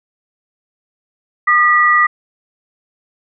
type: tone pair together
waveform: sine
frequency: 1218 / 1944.7 Hz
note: D#6 / B6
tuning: -37 / -27 cents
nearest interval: minor sixth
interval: 810 cents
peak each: -11 dBFS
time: 1.47-2.07 s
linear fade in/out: 10 ms
effects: none